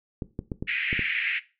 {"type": "clicks", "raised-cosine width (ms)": 3, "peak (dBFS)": -17, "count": 6, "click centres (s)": [0.222, 0.391, 0.518, 0.625, 0.929, 0.993]}
{"type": "band-pass noise", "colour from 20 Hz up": "white", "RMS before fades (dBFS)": -28, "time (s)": [0.67, 1.4], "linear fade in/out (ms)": 20, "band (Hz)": [1800, 2600], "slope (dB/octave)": 48}
{"effects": ["noise-tail reverb RT60 0.3 s tail -17 dB re dry"]}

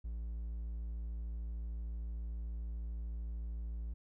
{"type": "tone", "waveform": "triangle", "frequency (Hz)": 56.7, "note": "A#1", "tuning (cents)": -47, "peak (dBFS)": -36, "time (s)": [0.04, 3.94], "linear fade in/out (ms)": 10, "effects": []}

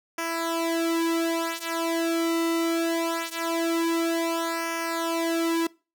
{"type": "tone with flanger", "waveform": "sawtooth", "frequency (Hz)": 332, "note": "E4", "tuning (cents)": 12, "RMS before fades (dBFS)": -26, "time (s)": [0.18, 5.67], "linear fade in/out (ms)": 5, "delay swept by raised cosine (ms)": [0.25, 4.25], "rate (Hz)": 0.22, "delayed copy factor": -0.9, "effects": ["noise-tail reverb RT60 0.3 s tail -22 dB re dry"]}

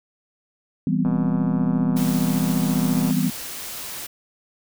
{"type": "chord", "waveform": "sine", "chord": "C major seventh", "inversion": "first", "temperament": "equal", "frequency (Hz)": [164.81, 196, 246.9, 261.6], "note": ["E3", "G3", "B3", "C4"], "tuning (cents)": [0, 0, 0, 0], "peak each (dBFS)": [-23, -23, -23, -27], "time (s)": [0.87, 3.3], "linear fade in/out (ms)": 2}
{"type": "click train", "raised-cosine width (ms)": 1, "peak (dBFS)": -20, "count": 254, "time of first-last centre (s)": [1.05, 3.107], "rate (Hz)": 123}
{"type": "noise", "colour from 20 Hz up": "white", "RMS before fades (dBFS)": -33, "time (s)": [1.96, 4.07], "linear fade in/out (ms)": 10}
{"effects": []}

